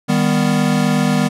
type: chord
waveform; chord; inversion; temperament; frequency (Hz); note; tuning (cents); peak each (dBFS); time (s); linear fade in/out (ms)
square; Eb augmented; none; equal with one note detuned; 155.56 / 198.62 / 246.9; Eb3 / G3 / B3; 0 / +23 / 0; -19 / -18 / -18; 0.08-1.29; 20
effects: low-pass 11000 Hz 12 dB/octave